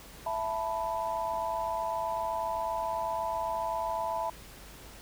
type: chord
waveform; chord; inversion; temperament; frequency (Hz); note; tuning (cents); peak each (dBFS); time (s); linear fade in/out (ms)
sine; E suspended fourth; none; equal with one note detuned; 663.8 / 880 / 987.8; E5 / A5 / B5; +12 / 0 / 0; -34; 0.26-4.3; 5
effects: added 50 Hz sine -53 dBFS peak until 5.01 s + pink hiss -50 dBFS RMS until 5.01 s